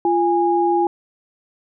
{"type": "tone pair together", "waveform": "sine", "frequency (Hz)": [346, 823], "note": ["F4", "G#5"], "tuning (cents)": [-16, -16], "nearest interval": "octave + minor third", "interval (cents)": 1500, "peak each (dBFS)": -17, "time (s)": [0.05, 0.87], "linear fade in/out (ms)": 2, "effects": []}